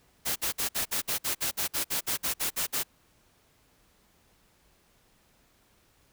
white noise bursts, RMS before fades -29 dBFS, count 16, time 0.25-2.835 s, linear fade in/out 20 ms, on 110 ms, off 55 ms, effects pink hiss -65 dBFS RMS until 6.12 s

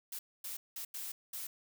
blue noise bursts at uneven times, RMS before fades -42 dBFS, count 5, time 0.12-0.19 / 0.44-0.57 / 0.76-0.85 / 0.94-1.12 / 1.33-1.47 s, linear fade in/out 5 ms, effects none

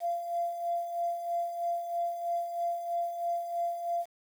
sine tone with tremolo, 689 Hz, F5, 24 cents flat, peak -27 dBFS, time 0-4.06 s, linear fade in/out 50 ms, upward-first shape sine, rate 3.1 Hz, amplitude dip 60%, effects 9-bit

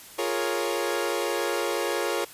sawtooth chord, Bb minor seventh, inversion second, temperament equal, 349.2 / 415.3 / 466.2 / 554.4 Hz, F4 / Ab4 / Bb4 / Db5, 0 / 0 / 0 / 0 cents, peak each -27 dBFS, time 0.18-2.25 s, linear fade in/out 10 ms, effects white hiss -46 dBFS RMS until 2.33 s + resampled to 32000 Hz

